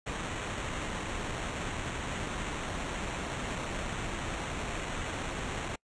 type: noise with sample-and-hold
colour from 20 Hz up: pink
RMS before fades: -36 dBFS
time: 0.06-5.76 s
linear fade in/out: 10 ms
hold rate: 4900 Hz
effects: noise-tail reverb RT60 0.1 s tail -26 dB re dry + resampled to 22050 Hz